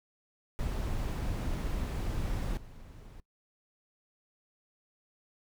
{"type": "noise with level steps", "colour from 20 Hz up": "brown", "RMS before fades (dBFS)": [-33, -49], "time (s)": [0.59, 3.2], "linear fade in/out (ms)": 0, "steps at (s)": 2.57, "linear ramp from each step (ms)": 2, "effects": ["noise-tail reverb RT60 0.1 s tail -21 dB re dry"]}